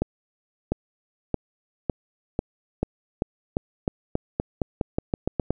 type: accelerating click train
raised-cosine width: 2 ms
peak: -9 dBFS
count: 18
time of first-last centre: 0.02-5.506 s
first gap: 700 ms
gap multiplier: 0.89
effects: none

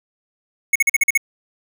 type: tone bursts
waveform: square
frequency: 2198 Hz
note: C#7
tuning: 15 cents flat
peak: -12 dBFS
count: 7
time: 0.73-1.176 s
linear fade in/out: 5 ms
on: 26 ms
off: 44 ms
effects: none

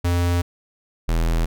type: tone pair in turn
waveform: square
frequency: 87.31 / 41.2 Hz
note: F2 / E1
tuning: 0 / 0 cents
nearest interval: octave + minor second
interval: 1300 cents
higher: first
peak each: -18 dBFS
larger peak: neither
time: 0.04-0.42 / 1.08-1.46 s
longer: neither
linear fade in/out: 10 ms
effects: none

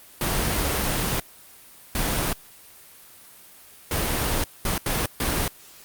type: noise bursts at uneven times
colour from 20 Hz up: pink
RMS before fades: -24 dBFS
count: 6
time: 0.21-1.2 / 1.95-2.33 / 3.91-4.44 / 4.65-4.78 / 4.86-5.06 / 5.2-5.48 s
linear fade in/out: 2 ms
effects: white hiss -48 dBFS RMS until 5.84 s + Opus 32 kbps

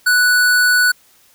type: tone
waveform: square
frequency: 1480 Hz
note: F#6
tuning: in tune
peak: -11 dBFS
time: 0.06-0.92 s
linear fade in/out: 10 ms
effects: white hiss -52 dBFS RMS until 1.34 s

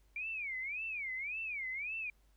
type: tone with vibrato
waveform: sine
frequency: 2327 Hz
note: D7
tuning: 17 cents flat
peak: -37 dBFS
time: 0.16-2.1 s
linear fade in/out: 2 ms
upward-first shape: sine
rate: 1.8 Hz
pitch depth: 240 cents each way
effects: added 50 Hz sine -65 dBFS peak until 2.36 s + pink hiss -75 dBFS RMS until 2.36 s

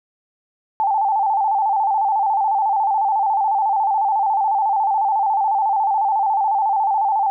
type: tone with vibrato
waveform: sine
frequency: 830 Hz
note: G#5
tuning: 1 cent flat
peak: -15 dBFS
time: 0.8-7.3 s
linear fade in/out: 0 ms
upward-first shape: square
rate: 14 Hz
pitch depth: 87 cents each way
effects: none

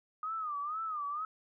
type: tone with vibrato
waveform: sine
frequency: 1230 Hz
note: D#6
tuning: 20 cents flat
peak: -34 dBFS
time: 0.23-1.25 s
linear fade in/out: 2 ms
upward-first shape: sine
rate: 2.1 Hz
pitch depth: 130 cents each way
effects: none

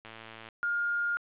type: click train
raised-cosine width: 0.3 ms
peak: -29 dBFS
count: 50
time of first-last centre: 0.05-0.487 s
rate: 112 Hz
type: tone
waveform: sine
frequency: 1415 Hz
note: F6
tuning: 22 cents sharp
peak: -27 dBFS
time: 0.63-1.17 s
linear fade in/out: 0 ms
effects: resampled to 8000 Hz + 10-bit

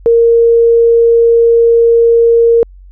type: tone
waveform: sine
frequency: 464.4 Hz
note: A#4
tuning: 7 cents flat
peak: -4 dBFS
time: 0.06-2.63 s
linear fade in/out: 0 ms
effects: added 46 Hz sine -33 dBFS peak until 2.91 s

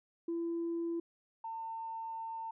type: tone pair in turn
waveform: sine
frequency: 336.6 / 902 Hz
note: E4 / A5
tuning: +36 / +43 cents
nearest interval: octave + perfect fourth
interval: 1707 cents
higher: second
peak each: -32 / -38 dBFS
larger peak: first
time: 0.28-1 / 1.44-2.51 s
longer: second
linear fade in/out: 5 ms
effects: tanh soft clip ceiling -30 dBFS

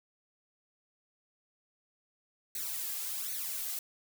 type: noise with flanger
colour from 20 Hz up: blue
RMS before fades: -37 dBFS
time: 2.55-3.79 s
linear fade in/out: 2 ms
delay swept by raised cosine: 0.48 to 2.48 ms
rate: 1.3 Hz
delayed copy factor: +0.85
effects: none

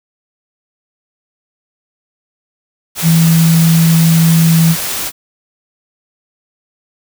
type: tone in noise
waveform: sine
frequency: 164.2 Hz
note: E3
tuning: 6 cents flat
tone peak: -6 dBFS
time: 3.02-4.76 s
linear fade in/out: 50 ms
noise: white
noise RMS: -19 dBFS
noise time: 2.95-5.12 s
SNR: +10 dB
effects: none

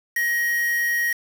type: tone with quantisation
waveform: triangle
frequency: 1889 Hz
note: A#6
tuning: 22 cents sharp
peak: -18 dBFS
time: 0.16-1.13 s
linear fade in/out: 5 ms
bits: 5
effects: none

